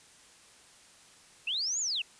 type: linear two-way sweep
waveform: sine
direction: up then down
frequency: 2553 to 7120 to 2553 Hz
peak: -29 dBFS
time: 1.47-2.02 s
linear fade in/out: 5 ms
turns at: 1.8 s
effects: white hiss -57 dBFS RMS until 2.19 s + resampled to 22050 Hz

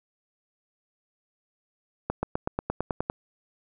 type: accelerating click train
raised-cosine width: 1 ms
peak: -12 dBFS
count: 10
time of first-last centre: 2.1-3.099 s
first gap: 130 ms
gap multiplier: 0.96
effects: none

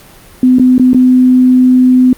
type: tone with dropouts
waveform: sine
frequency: 253.9 Hz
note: B3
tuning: 48 cents sharp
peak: -3 dBFS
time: 0.43-2.13 s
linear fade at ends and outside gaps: 2 ms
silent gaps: 0.586-0.596 / 0.781-0.796 / 0.933-0.945 s
effects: pink hiss -38 dBFS RMS until 2.17 s + Opus 48 kbps

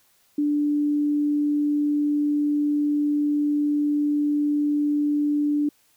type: tone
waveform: sine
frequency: 293.7 Hz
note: D4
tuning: in tune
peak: -19 dBFS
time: 0.38-5.69 s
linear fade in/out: 5 ms
effects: white hiss -62 dBFS RMS until 5.96 s

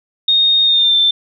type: tone with pitch glide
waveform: sine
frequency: 3702 to 3555 Hz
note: A#7 to A7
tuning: -13 to +17 cents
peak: -9 dBFS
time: 0.28-1.11 s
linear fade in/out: 5 ms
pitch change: -70 cents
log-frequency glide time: 0.64-0.97 s
effects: none

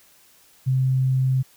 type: tone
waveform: sine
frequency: 130.81 Hz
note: C3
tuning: in tune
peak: -17 dBFS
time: 0.66-1.43 s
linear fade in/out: 20 ms
effects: white hiss -55 dBFS RMS until 1.56 s

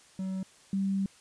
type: tone pair in turn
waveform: triangle / sine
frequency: 189.4 / 194.72 Hz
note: F#3 / G3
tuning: +41 / -11 cents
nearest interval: unison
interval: 48 cents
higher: second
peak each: -29 / -26 dBFS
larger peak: second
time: 0.19-0.43 / 0.73-1.06 s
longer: second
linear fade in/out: 2 ms
effects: white hiss -58 dBFS RMS until 1.2 s + resampled to 22050 Hz

